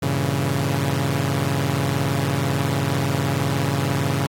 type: chord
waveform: sawtooth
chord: G diminished seventh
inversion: none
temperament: equal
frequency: 98 / 116.54 / 138.59 / 164.81 Hz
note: G2 / Bb2 / Db3 / Fb3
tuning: 0 / 0 / 0 / 0 cents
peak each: -23 / -24 / -18 / -24 dBFS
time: 0.02-4.27 s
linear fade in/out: 10 ms
effects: AAC 48 kbps